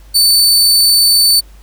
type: tone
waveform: sawtooth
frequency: 4522 Hz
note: C#8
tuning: 34 cents sharp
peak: -4 dBFS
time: 0.14-1.41 s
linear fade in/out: 20 ms
effects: added 50 Hz sine -36 dBFS peak until 1.62 s + pink hiss -48 dBFS RMS until 1.62 s